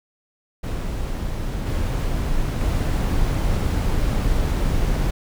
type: noise with level steps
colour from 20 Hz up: brown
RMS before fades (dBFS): -25 / -22 / -20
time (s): 0.63-5.11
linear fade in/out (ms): 10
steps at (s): 1.66 / 2.6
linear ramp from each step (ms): 10
effects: none